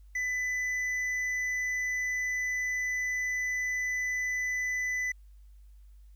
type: tone with hard clipping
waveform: sine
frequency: 1998 Hz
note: B6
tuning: 20 cents sharp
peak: -30 dBFS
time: 0.15-5.12 s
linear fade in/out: 5 ms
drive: 5 dB
effects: added 50 Hz sine -50 dBFS peak until 6.15 s + white hiss -75 dBFS RMS until 6.15 s